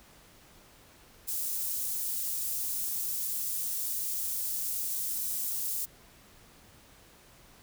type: high-pass noise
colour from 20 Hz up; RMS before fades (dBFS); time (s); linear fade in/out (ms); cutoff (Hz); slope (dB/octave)
white; -33; 1.27-5.86; 20; 8100; 12
effects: pink hiss -57 dBFS RMS until 7.62 s